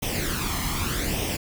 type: noise with flanger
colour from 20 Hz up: pink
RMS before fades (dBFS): -27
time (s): 0.02-1.37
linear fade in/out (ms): 10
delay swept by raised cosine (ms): 0.34 to 0.98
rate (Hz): 0.83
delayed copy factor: +0.65
effects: none